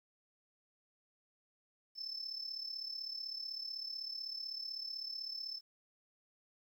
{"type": "tone with amplitude modulation", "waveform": "sine", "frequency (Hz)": 5274, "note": "E8", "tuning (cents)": 0, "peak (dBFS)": -36, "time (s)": [1.95, 5.61], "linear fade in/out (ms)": 50, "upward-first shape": "sine", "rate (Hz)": 35.9, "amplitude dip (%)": 75, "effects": ["tanh soft clip ceiling -35 dBFS", "12-bit"]}